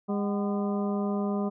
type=harmonic tone with a mistuned harmonic; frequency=203.2 Hz; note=G#3; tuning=38 cents flat; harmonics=1 / 2 / 3 / 4 / 5 / 6; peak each=-27 / -33 / -37 / -39 / -41 / -43 dBFS; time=0.08-1.5 s; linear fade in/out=20 ms; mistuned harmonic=4; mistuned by=-120 cents; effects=none